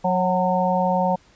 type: harmonic tone with a mistuned harmonic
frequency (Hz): 182.1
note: F#3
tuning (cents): -27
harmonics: 1 / 3 / 4 / 5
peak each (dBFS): -23 / -23 / -23 / -23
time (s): 0.04-1.16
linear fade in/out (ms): 10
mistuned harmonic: 4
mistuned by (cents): +33
effects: pink hiss -55 dBFS RMS until 1.35 s + resampled to 16000 Hz